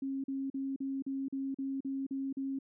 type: tone bursts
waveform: sine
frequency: 270.7 Hz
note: C#4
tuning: 41 cents flat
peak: -33 dBFS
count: 10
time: 0.02-2.589 s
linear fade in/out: 5 ms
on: 220 ms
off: 41 ms
effects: none